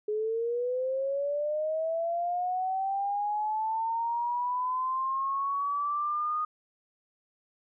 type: linear sweep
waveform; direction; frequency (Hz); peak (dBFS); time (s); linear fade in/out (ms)
sine; up; 418.8 to 1237; -27; 0.08-6.45; 5
effects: none

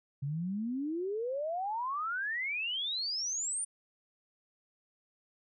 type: exponential sweep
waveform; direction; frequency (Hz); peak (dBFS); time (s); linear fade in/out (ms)
sine; up; 134.3 to 9397; -32; 0.22-3.65; 10
effects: none

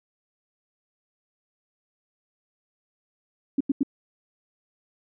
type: tone bursts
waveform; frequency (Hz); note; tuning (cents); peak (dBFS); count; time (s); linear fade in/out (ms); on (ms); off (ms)
sine; 276.1; C#4; -7; -18; 3; 3.58-3.832; 5; 26; 87
effects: none

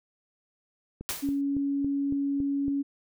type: click train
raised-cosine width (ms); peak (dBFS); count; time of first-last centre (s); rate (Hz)
3; -25; 7; 1.01-2.681; 3.59
type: noise with exponential decay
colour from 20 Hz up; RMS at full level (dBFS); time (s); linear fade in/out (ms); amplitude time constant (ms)
white; -29; 1.09-1.41; 0; 69
type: tone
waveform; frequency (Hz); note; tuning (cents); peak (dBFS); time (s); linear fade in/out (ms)
sine; 280; C#4; +18; -25; 1.22-2.83; 20
effects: none

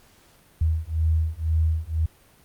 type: beating tone pair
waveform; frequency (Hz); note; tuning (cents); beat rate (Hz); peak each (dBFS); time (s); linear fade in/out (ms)
sine; 79 / 81; D#2 / E2; +27 / -30; 2; -23; 0.61-2.06; 5
effects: pink hiss -56 dBFS RMS until 2.44 s + Opus 48 kbps

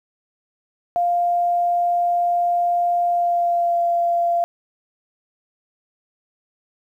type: tone with pitch glide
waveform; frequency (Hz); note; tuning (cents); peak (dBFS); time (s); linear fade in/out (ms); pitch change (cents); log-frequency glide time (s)
sine; 699 to 689.4; F5 to F5; +1 to -23; -16; 0.96-4.44; 0; -24; 3.07-3.77
effects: 9-bit

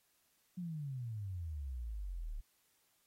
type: exponential sweep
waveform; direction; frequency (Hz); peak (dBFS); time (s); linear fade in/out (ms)
sine; down; 184.3 to 34.65; -39; 0.57-2.41; 10
effects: white hiss -75 dBFS RMS until 3.06 s + AAC 48 kbps

